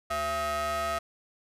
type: ring-modulated tone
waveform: 45% pulse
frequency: 298.9 Hz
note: D4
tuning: 31 cents sharp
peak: -25 dBFS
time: 0.1-0.99 s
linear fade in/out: 10 ms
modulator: 972 Hz
effects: resampled to 32000 Hz